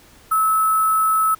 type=tone with sample-and-hold; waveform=sine; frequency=1300 Hz; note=E6; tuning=24 cents flat; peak=-14 dBFS; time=0.31-1.35 s; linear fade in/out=10 ms; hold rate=11025 Hz; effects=pink hiss -49 dBFS RMS until 1.39 s